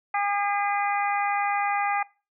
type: harmonic tone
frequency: 405.6 Hz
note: G#4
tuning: 41 cents flat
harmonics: 2 / 3 / 4 / 5 / 6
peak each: -24 / -30 / -35 / -31 / -35 dBFS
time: 0.14-2.03 s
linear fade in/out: 5 ms
effects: noise-tail reverb RT60 0.3 s tail -21 dB re dry